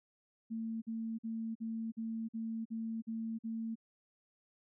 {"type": "tone bursts", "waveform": "sine", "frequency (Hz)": 225.1, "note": "A3", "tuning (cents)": 40, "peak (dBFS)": -36, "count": 9, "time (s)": [0.5, 3.756], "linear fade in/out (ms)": 20, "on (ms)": 320, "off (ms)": 47, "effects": []}